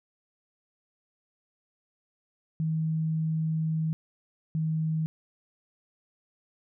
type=tone pair in turn; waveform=sine; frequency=159.1 / 158.51 Hz; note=D#3 / D#3; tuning=+39 / +32 cents; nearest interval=unison; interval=7 cents; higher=first; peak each=-25 dBFS; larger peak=neither; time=2.6-3.93 / 4.55-5.06 s; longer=first; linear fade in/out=0 ms; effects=none